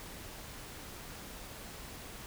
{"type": "silence", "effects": ["pink hiss -47 dBFS RMS until 2.26 s"]}